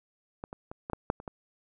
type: clicks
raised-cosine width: 1 ms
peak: -23 / -26 / -26 / -22 / -16 / -11 / -30 / -23 dBFS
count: 8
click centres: 0.439 / 0.529 / 0.715 / 0.899 / 0.933 / 1.101 / 1.201 / 1.278 s
effects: none